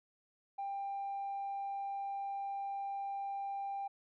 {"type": "tone with tanh clipping", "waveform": "triangle", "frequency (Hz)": 793, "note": "G5", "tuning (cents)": 20, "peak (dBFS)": -37, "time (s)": [0.58, 3.88], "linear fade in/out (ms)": 10, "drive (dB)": 5, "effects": []}